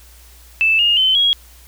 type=tone with pitch steps; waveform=sine; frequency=2637 / 2843 / 3064 / 3303 Hz; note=E7 / F7 / G7 / G#7; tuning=0 / +30 / -40 / -10 cents; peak=-11 dBFS; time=0.61-1.33 s; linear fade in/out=0 ms; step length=180 ms; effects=added 60 Hz sine -43 dBFS peak until 1.67 s + white hiss -47 dBFS RMS until 1.67 s